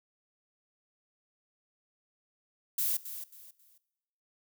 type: noise with echo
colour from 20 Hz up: violet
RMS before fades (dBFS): -30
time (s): 2.78-2.97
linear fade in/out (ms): 5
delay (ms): 270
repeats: 3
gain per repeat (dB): -11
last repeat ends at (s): 3.78
effects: noise-tail reverb RT60 1.0 s tail -19 dB re dry